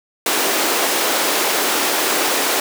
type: high-pass noise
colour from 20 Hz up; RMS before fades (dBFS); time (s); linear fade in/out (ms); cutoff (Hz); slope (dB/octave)
pink; -18; 0.26-2.6; 2; 310; 24
effects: none